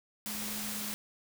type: tone in noise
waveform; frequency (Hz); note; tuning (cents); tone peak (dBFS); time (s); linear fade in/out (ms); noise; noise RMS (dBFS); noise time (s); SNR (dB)
sine; 210.8; G#3; +26; -42; 0.26-0.94; 0; white; -38; 0.26-0.94; -7
effects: none